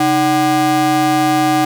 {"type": "ring-modulated tone", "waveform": "square", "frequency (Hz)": 222.1, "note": "A3", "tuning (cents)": 16, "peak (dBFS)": -9, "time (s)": [0, 1.65], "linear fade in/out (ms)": 5, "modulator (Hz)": 532, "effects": []}